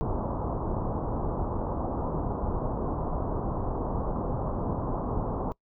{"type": "low-pass noise", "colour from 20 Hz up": "pink", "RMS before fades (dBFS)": -30, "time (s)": [0.01, 5.52], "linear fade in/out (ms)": 0, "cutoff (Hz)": 1100, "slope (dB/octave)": 48, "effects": ["noise-tail reverb RT60 0.1 s tail -23 dB re dry"]}